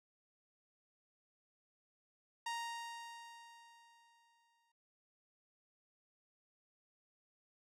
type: tone with exponential decay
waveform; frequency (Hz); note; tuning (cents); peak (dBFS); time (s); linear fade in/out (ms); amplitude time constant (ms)
sawtooth; 932.3; A#5; 0; -34; 2.46-4.72; 5; 490
effects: low-pass 9000 Hz 12 dB/octave